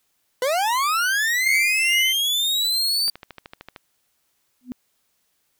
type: linear sweep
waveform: 40% pulse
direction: up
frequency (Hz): 483.4 to 4659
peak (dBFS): -18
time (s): 0.42-3.1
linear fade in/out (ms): 2
type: tone with tremolo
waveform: triangle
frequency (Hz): 2086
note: C7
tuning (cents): -6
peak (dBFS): -16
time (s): 1.44-2.13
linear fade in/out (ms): 20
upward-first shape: triangle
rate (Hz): 2.3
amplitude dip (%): 65
type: click train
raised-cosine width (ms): 0.3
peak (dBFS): -21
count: 10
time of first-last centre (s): 3.08-3.762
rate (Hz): 13.2
type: tone with exponential growth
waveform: sine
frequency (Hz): 249.1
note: B3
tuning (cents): +15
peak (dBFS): -24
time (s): 4.61-4.72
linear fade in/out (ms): 0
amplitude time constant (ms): 22
effects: white hiss -69 dBFS RMS until 5.59 s